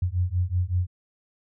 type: beating tone pair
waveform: sine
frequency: 87.31 / 92.61 Hz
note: F2 / F#2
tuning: 0 / +2 cents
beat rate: 5.3 Hz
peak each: -25 dBFS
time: 0.02-0.87 s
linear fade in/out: 5 ms
effects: none